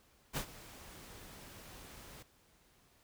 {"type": "noise with ADSR envelope", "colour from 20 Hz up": "pink", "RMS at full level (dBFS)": -36, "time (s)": [0.33, 2.23], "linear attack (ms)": 38, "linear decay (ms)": 84, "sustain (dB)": -17, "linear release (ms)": 10, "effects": ["pink hiss -68 dBFS RMS until 3.03 s"]}